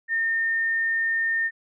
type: tone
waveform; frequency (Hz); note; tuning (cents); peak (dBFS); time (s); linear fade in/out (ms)
sine; 1820; A#6; -42; -21; 0.08-1.51; 50
effects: none